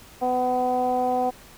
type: tone with low-pass filter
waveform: 15% pulse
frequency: 251.2 Hz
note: B3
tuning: 30 cents sharp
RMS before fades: -23 dBFS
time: 0.21-1.31 s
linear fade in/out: 20 ms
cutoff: 710 Hz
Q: 4.3
effects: pink hiss -48 dBFS RMS until 1.57 s